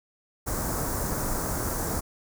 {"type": "band-stop noise", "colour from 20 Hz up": "pink", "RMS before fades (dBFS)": -29, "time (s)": [0.46, 2.01], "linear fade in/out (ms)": 20, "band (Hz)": [1500, 6000], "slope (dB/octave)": 24, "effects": []}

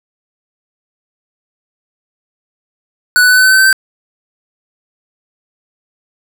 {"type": "tone with pitch steps", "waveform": "square", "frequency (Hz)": [1480, 1490.3, 1500.7, 1511.1, 1521.6, 1532.2, 1542.8, 1553.6], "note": ["F#6", "F#6", "F#6", "F#6", "F#6", "G6", "G6", "G6"], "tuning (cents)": [0, 12, 24, 36, 48, -40, -28, -16], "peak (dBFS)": -6, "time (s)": [3.16, 3.728], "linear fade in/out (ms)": 0, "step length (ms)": 71, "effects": []}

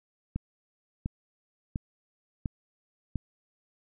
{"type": "click train", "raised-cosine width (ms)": 5, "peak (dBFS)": -18, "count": 5, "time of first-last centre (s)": [0.36, 3.157], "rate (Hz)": 1.43, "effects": []}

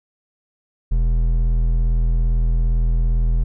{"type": "tone with hard clipping", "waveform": "triangle", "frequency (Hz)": 41.2, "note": "E1", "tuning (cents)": 0, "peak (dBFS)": -16, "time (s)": [0.91, 3.44], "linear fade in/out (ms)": 10, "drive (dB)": 11, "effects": []}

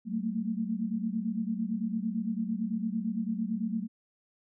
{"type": "tone cluster", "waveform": "sine", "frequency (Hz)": [189.2, 221.5, 230.4], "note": ["F#3", "A3", "A#3"], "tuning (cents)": [39, 12, -20], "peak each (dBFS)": [-35, -32, -34], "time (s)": [0.05, 3.88], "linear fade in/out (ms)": 50, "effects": []}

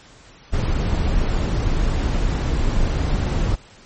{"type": "noise", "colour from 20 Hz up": "brown", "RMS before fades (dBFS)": -19, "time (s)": [0.52, 3.56], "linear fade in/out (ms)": 20, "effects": ["pink hiss -47 dBFS RMS until 3.85 s", "MP3 32 kbps"]}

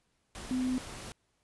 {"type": "tone in noise", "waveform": "sine", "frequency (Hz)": 255, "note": "C4", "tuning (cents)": -44, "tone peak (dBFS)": -28, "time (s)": [0.51, 0.78], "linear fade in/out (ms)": 0, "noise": "pink", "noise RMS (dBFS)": -44, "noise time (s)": [0.35, 1.12], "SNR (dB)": 13, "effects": ["pink hiss -75 dBFS RMS until 1.43 s", "resampled to 24000 Hz"]}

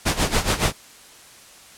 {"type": "noise with tremolo", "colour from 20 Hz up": "pink", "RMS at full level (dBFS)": -18, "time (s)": [0.05, 0.73], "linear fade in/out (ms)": 20, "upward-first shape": "sine", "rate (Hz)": 7.1, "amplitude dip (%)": 80, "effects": ["white hiss -46 dBFS RMS until 1.77 s", "low-pass 10000 Hz 12 dB/octave"]}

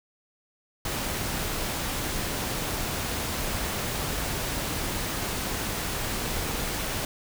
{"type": "noise", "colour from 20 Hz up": "pink", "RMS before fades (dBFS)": -30, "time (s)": [0.85, 7.05], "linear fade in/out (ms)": 2, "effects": []}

